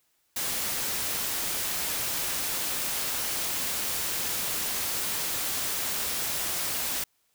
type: noise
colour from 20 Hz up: white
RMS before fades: -30 dBFS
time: 0.36-7.04 s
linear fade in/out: 5 ms
effects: white hiss -71 dBFS RMS until 7.34 s